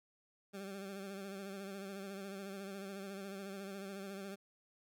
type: tone with vibrato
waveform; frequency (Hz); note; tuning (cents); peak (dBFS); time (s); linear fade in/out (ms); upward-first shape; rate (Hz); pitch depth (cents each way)
20% pulse; 196; G3; 0; -39; 0.53-4.36; 20; sine; 14; 46
effects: none